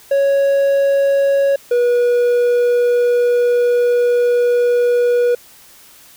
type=tone pair in turn; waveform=triangle; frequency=554.4 / 484.3 Hz; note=C#5 / B4; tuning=0 / -34 cents; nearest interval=major second; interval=234 cents; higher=first; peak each=-9 dBFS; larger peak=neither; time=0.11-1.56 / 1.71-5.35 s; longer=second; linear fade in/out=5 ms; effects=white hiss -44 dBFS RMS until 6.16 s